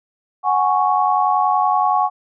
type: chord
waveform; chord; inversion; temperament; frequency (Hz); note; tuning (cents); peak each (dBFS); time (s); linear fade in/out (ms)
sine; F# suspended second; none; equal; 740 / 830.6 / 1108.7; F#5 / G#5 / C#6; 0 / 0 / 0; -18; 0.43-2.1; 50
effects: none